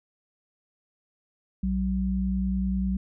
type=tone pair together; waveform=sine; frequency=59.89 / 190 Hz; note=A#1 / F#3; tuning=+47 / +46 cents; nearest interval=octave + minor sixth; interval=1999 cents; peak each=-28 / -25 dBFS; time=1.63-2.97 s; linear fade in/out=5 ms; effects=none